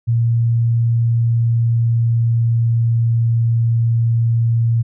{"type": "tone with pitch glide", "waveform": "sine", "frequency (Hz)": [116.54, 115.73], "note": ["A#2", "A#2"], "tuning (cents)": [0, -12], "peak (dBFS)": -12, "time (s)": [0.07, 4.83], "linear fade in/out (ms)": 20, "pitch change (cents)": -12, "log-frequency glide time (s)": [0.9, 3.38], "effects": []}